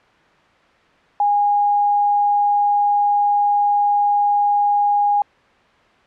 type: tone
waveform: sine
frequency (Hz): 820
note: G#5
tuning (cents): -22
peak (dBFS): -13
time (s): 1.2-5.22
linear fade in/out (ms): 2
effects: white hiss -52 dBFS RMS until 6.06 s + low-pass 2000 Hz 12 dB/octave